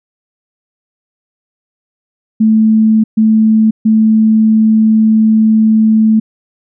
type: tone bursts at uneven times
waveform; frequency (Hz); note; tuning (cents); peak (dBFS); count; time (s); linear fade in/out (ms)
sine; 219.1; A3; -7; -5; 3; 2.4-3.04 / 3.17-3.71 / 3.85-6.2; 10
effects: none